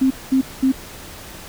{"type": "tone bursts", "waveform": "sine", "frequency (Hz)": 264.1, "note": "C4", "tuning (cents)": 16, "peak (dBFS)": -12, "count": 3, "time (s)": [0.01, 0.721], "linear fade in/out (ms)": 10, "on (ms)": 97, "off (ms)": 210, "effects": ["pink hiss -37 dBFS RMS until 1.48 s"]}